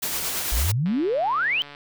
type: noise with tremolo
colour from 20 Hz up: white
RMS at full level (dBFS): -26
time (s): 0.02-0.72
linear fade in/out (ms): 10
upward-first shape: sine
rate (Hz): 9.1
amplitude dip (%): 30
type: exponential sweep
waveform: sine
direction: up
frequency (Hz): 48.78 to 3176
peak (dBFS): -20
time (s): 0.52-1.62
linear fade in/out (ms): 0
type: click train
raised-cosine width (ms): 0.3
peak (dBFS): -25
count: 129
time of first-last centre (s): 0.86-1.749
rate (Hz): 144
effects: none